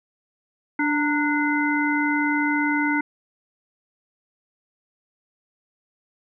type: harmonic tone with a mistuned harmonic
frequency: 293.7 Hz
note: D4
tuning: in tune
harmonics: 1 / 3 / 5 / 7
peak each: -22 / -27 / -26 / -26 dBFS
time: 0.79-3.01 s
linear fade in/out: 5 ms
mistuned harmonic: 3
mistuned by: +61 cents
effects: none